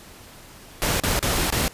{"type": "noise with dropouts", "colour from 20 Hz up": "pink", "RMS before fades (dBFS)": -22, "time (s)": [0.82, 1.68], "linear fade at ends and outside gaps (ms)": 0, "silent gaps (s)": [[1, 1.036], [1.191, 1.227], [1.503, 1.524]], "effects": ["pink hiss -45 dBFS RMS until 1.73 s", "resampled to 32000 Hz"]}